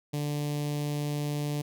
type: tone with notch filter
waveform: sawtooth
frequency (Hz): 146.83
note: D3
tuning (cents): 0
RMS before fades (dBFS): -31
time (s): 0.13-1.62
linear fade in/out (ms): 10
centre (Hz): 1400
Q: 0.76
effects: none